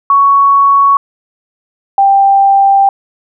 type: tone pair in turn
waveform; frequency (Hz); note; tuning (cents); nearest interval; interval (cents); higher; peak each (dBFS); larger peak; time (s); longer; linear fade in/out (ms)
sine; 1115 / 788.4; C#6 / G5; +10 / +10; tritone; 600; first; -4; neither; 0.1-0.97 / 1.98-2.89; second; 2
effects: none